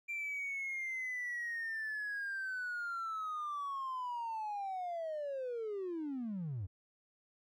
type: linear sweep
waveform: triangle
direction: down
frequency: 2367 to 85.7 Hz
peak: -34 dBFS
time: 0.08-6.67 s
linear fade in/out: 20 ms
effects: tanh soft clip ceiling -33 dBFS